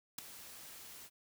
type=noise with ADSR envelope; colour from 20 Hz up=white; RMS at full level=-37 dBFS; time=0.18-1.1 s; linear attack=6 ms; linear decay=6 ms; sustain=-15 dB; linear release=50 ms; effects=none